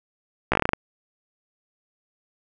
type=slowing click train; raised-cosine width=0.5 ms; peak=-4 dBFS; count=9; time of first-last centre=0.52-0.734 s; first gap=15 ms; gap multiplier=1.16; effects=none